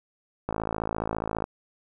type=click train; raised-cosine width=1 ms; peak=-14 dBFS; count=53; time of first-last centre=0.49-1.441 s; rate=54.7 Hz; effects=none